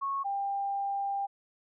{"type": "tone pair in turn", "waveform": "sine", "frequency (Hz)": [1100, 795.3], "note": ["C#6", "G5"], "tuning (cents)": [-14, 25], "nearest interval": "tritone", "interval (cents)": 561, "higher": "first", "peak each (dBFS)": [-29, -29], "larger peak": "neither", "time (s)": [[0.01, 0.24], [0.24, 1.27]], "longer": "second", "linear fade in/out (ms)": 20, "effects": []}